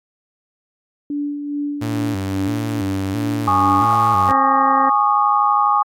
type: tone with tremolo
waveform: sine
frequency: 289.9 Hz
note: D4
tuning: 22 cents flat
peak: -19 dBFS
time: 1.1-3.85 s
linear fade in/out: 2 ms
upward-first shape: sine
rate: 2.4 Hz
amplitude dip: 45%
type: tone with vibrato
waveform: sawtooth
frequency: 103.83 Hz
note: G#2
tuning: in tune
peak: -18 dBFS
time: 1.81-4.32 s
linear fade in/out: 10 ms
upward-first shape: square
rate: 1.5 Hz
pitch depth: 130 cents each way
type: chord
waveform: sine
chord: Ab suspended fourth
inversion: none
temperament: equal with one note detuned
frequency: 830.6 / 1108.7 / 1221 Hz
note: Ab5 / Db6 / Eb6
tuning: 0 / 0 / -33 cents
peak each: -17 dBFS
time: 3.47-5.83 s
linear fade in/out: 10 ms
type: harmonic tone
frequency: 266.7 Hz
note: C4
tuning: 33 cents sharp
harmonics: 1 / 2 / 3 / 4 / 5 / 6 / 7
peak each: -23 / -26 / -25 / -31 / -32 / -33 / -29 dBFS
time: 4.28-4.9 s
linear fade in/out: 10 ms
effects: AAC 64 kbps